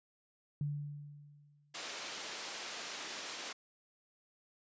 sine tone with exponential decay, 145.8 Hz, D3, 12 cents flat, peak -32 dBFS, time 0.61-1.81 s, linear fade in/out 2 ms, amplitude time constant 260 ms
white band-pass noise, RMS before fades -44 dBFS, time 1.74-3.53 s, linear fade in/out 10 ms, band 280 to 5900 Hz, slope 12 dB/octave
effects resampled to 16000 Hz

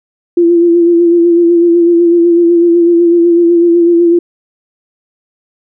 sine tone with vibrato, 342.1 Hz, F4, 36 cents flat, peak -4 dBFS, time 0.37-4.19 s, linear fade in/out 5 ms, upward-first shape sine, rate 8 Hz, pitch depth 32 cents each way, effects none

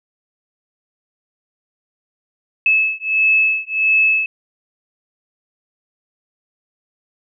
sine beating tone pair, 2600 / 2601.5 Hz, E7 / E7, -24 / -23 cents, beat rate 1.5 Hz, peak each -16 dBFS, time 2.66-4.26 s, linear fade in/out 2 ms, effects none

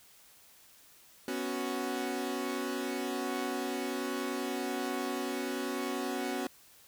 sawtooth chord, B suspended second, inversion none, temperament equal, 246.9 / 277.2 / 370 Hz, B3 / C#4 / F#4, 0 / 0 / 0 cents, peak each -34 / -33 / -33 dBFS, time 1.28-6.47 s, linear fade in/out 2 ms, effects white hiss -59 dBFS RMS until 6.87 s

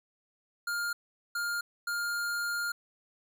square tone bursts at uneven times, 1408 Hz, F6, 14 cents sharp, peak -31 dBFS, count 3, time 0.67-0.93 / 1.35-1.61 / 1.87-2.72 s, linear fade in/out 5 ms, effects none

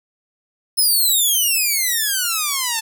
5% pulse exponential sweep, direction down, 5274 to 874 Hz, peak -7 dBFS, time 0.77-2.81 s, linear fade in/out 20 ms, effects none

